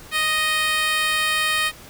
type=tone with high-pass filter; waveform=10% pulse; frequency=622.3 Hz; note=D#5; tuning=in tune; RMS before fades=-21 dBFS; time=0.11-1.72 s; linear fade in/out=50 ms; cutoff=1500 Hz; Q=1.2; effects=pink hiss -43 dBFS RMS until 1.89 s